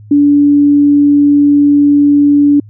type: tone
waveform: sine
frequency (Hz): 288.4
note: D4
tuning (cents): -31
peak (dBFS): -4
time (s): 0.11-2.6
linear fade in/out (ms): 5
effects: added 105 Hz sine -32 dBFS peak until 2.69 s